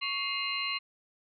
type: tone cluster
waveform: sine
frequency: 1112 / 2109 / 2529 / 2822 / 4112 Hz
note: C#6 / C7 / D#7 / F7 / C8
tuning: +5 / +13 / +28 / +17 / -31 cents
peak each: -38 / -36 / -39 / -35 / -36 dBFS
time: 0.01-0.79 s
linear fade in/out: 20 ms
effects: none